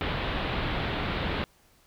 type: low-pass noise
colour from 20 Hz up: pink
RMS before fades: -30 dBFS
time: 0.01-1.44 s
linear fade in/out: 0 ms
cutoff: 3900 Hz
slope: 48 dB/octave
effects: pink hiss -62 dBFS RMS until 1.86 s